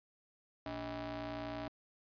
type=ring-modulated tone; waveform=sawtooth; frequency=172.7 Hz; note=F3; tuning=19 cents flat; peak=-33 dBFS; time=0.66-1.68 s; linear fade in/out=0 ms; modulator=462 Hz; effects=resampled to 11025 Hz